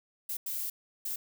violet noise bursts at uneven times, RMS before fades -35 dBFS, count 3, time 0.29-0.37 / 0.46-0.7 / 1.05-1.16 s, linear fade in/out 5 ms, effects none

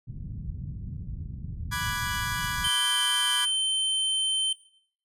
white low-pass noise, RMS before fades -36 dBFS, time 0.07-2.69 s, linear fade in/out 20 ms, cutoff 150 Hz, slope 24 dB/octave
sawtooth chord, G# half-diminished seventh, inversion first, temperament equal, 987.8 / 1174.7 / 1480 / 1661.2 Hz, B5 / D6 / F#6 / G#6, 0 / 0 / 0 / 0 cents, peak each -31 / -32 / -32 / -28 dBFS, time 1.71-3.46 s, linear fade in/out 20 ms
square tone, 3095 Hz, G7, 23 cents flat, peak -24 dBFS, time 2.64-4.53 s, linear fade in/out 5 ms
effects noise-tail reverb RT60 0.6 s tail -18 dB re dry + resampled to 32000 Hz

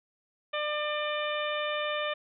harmonic tone, 598 Hz, D5, 31 cents sharp, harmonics 1 / 2 / 3 / 4 / 5 / 6, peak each -32 / -35 / -37 / -38 / -39 / -40 dBFS, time 0.53-2.14 s, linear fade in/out 10 ms, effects none

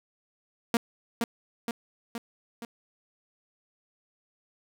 sawtooth tone with echo, 233.1 Hz, A#3, in tune, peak -17 dBFS, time 0.74-0.77 s, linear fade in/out 2 ms, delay 470 ms, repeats 4, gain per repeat -4 dB, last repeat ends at 2.65 s, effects none

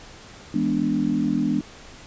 sine chord, E dominant seventh, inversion none, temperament equal, 164.81 / 207.7 / 246.9 / 293.7 Hz, E3 / G#3 / B3 / D4, 0 / 0 / 0 / 0 cents, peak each -29 / -25 / -24 / -24 dBFS, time 0.54-1.61 s, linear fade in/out 5 ms, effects pink hiss -44 dBFS RMS until 2.06 s + resampled to 16000 Hz

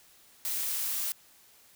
blue noise, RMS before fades -32 dBFS, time 0.45-1.12 s, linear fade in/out 0 ms, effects white hiss -59 dBFS RMS until 1.75 s

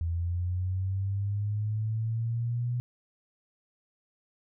sine linear sweep, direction up, 82.8 to 122.8 Hz, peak -27 dBFS, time 0.01-2.8 s, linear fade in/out 0 ms, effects none

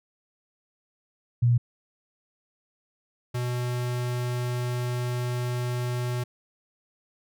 sine / square tone pair in turn, 120 / 123.09 Hz, B2 / B2, -49 / -5 cents, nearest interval unison, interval 44 cents, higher second, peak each -17 / -27 dBFS, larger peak first, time 1.42-1.58 / 3.34-6.24 s, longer second, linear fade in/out 10 ms, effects none

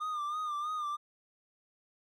triangle tone with vibrato, 1210 Hz, D#6, 49 cents flat, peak -31 dBFS, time 0-0.97 s, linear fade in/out 20 ms, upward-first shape sine, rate 3.1 Hz, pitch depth 60 cents each way, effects none

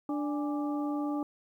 harmonic tone with a mistuned harmonic, 293.7 Hz, D4, in tune, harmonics 1 / 2 / 3 / 4, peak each -30 / -41 / -40 / -43 dBFS, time 0.09-1.23 s, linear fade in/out 2 ms, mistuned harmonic 3, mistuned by -110 cents, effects 11-bit

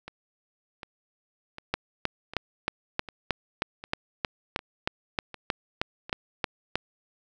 two click trains, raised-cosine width 0.3 ms, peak -9 / -23 dBFS, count 17 / 9, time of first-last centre 1.74-6.756 / 0.08-6.095 s, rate 3.19 / 1.33 Hz, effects none

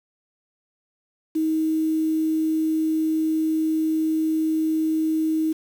sine tone with quantisation, 316.2 Hz, D#4, 28 cents sharp, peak -19 dBFS, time 1.35-5.53 s, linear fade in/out 10 ms, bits 7, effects none

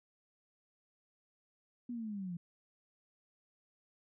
sine linear sweep, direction down, 246.9 to 167.5 Hz, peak -38 dBFS, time 1.89-2.37 s, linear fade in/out 5 ms, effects none

